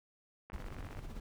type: click train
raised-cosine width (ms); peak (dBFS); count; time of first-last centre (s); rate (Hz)
0.5; -35; 25; 0.5-0.991; 48.9
type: noise with tremolo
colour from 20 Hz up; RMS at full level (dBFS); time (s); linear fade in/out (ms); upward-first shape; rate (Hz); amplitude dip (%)
brown; -42; 0.53-1.2; 2; sine; 16; 50
effects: none